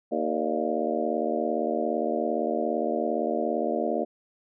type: harmonic tone with a mistuned harmonic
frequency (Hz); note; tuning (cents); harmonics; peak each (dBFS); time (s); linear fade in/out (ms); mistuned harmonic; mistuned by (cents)
77.5; D#2; -6; 3 / 4 / 5 / 6 / 7 / 8 / 9; -32 / -32 / -32 / -32 / -32 / -32 / -32; 0.11-4.05; 20; 7; +82
effects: none